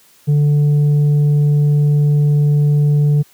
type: tone with tanh clipping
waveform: sine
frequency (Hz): 146.83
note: D3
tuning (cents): 0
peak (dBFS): -10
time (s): 0.27-3.23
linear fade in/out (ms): 20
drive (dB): 3
effects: white hiss -50 dBFS RMS until 3.33 s + high-pass 80 Hz 12 dB/octave